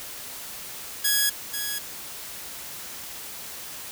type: tone with echo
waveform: 5% pulse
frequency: 1667 Hz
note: G#6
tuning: 6 cents sharp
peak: -9 dBFS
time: 1.04-1.3 s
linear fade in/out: 10 ms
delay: 490 ms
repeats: 1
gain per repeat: -8 dB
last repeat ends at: 1.79 s
effects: white hiss -38 dBFS RMS until 3.91 s